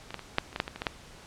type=clicks; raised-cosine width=0.3 ms; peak=-24 / -18 / -24 / -7 / -29 / -16 / -9 / -19 / -23 / -16 / -10 dBFS; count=11; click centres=0.106 / 0.143 / 0.193 / 0.384 / 0.529 / 0.561 / 0.601 / 0.679 / 0.76 / 0.819 / 0.868 s; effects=pink hiss -50 dBFS RMS until 1.26 s + low-pass 8000 Hz 12 dB/octave